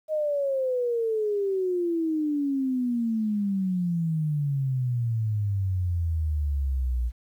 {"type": "exponential sweep", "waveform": "sine", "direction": "down", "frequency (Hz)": [629, 58.27], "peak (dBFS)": -23, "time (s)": [0.08, 7.12], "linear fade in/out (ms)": 50, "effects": ["10-bit"]}